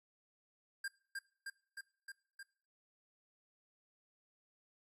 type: tone with echo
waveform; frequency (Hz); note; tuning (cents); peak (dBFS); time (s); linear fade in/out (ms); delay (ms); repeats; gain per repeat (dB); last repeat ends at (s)
square; 1600; G6; +35; -39; 0.84-0.88; 5; 310; 5; -2; 2.43
effects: noise-tail reverb RT60 0.5 s tail -23 dB re dry + AAC 64 kbps